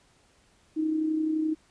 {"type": "tone with amplitude modulation", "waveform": "sine", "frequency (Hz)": 313.5, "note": "D#4", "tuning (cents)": 13, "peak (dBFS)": -22, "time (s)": [0.76, 1.55], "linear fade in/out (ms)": 20, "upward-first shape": "sine", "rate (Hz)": 31.7, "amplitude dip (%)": 45, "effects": ["pink hiss -63 dBFS RMS until 1.7 s", "resampled to 22050 Hz"]}